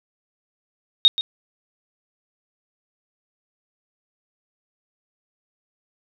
sine tone with echo, 3718 Hz, A#7, 5 cents flat, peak -8 dBFS, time 1.05-1.08 s, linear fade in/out 0 ms, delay 130 ms, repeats 1, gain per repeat -13 dB, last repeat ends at 1.21 s, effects none

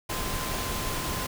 sine tone in noise, 1035 Hz, C6, 19 cents flat, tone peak -38 dBFS, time 0.09-1.27 s, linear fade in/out 10 ms, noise pink, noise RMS -31 dBFS, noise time 0.09-1.27 s, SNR -10 dB, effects none

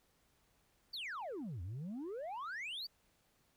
sine exponential two-way sweep, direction down then up, 4787 to 81.8 to 4787 Hz, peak -38 dBFS, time 0.93-2.87 s, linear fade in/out 10 ms, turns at 1.62 s, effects tanh soft clip ceiling -40 dBFS + pink hiss -74 dBFS RMS until 3.56 s

